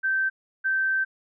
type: tone pair in turn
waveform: sine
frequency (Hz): 1554 / 1554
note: G6 / G6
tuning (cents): -16 / -16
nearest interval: unison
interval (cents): 0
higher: neither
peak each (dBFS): -21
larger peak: neither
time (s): 0.03-0.3 / 0.64-1.05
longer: second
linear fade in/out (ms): 20
effects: none